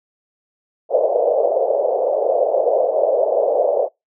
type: band-pass noise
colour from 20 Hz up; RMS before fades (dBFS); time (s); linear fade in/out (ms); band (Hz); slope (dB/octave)
pink; -17; 0.89-3.89; 50; 490 to 650; 48
effects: noise-tail reverb RT60 0.2 s tail -26 dB re dry